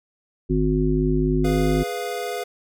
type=harmonic tone; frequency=51.91 Hz; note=G#1; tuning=in tune; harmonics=1 / 3 / 5 / 7; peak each=-23 / -23 / -23 / -23 dBFS; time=0.49-1.84 s; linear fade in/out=20 ms
type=chord; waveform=square; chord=F diminished; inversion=first; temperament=equal; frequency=415.3 / 493.9 / 698.5 Hz; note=Ab4 / Cb5 / F5; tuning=0 / 0 / 0 cents; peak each=-31 dBFS; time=1.44-2.44 s; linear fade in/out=10 ms
effects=none